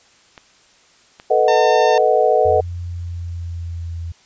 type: clicks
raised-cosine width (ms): 0.3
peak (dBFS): -21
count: 2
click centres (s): 0.378 / 1.199
type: chord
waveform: sine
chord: B dominant seventh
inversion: third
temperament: equal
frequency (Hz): 440 / 493.9 / 622.3 / 740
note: A4 / B4 / D#5 / F#5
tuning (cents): 0 / 0 / 0 / 0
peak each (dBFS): -17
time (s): 1.3-2.61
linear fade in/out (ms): 10
type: harmonic tone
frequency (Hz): 902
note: A5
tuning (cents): +43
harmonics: 1 / 2 / 3 / 4 / 5 / 6 / 7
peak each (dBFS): -20 / -26 / -30 / -32 / -34 / -36 / -37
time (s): 1.48-1.98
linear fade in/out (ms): 2
type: tone with pitch glide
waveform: sine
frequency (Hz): 87.31 to 84.09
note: F2 to E2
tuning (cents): 0 to +35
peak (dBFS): -24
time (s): 2.45-4.12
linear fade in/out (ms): 5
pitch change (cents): -65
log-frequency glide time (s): 2.81-3.97
effects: white hiss -52 dBFS RMS until 4.25 s + resampled to 16000 Hz